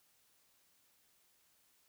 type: silence
effects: white hiss -72 dBFS RMS until 1.88 s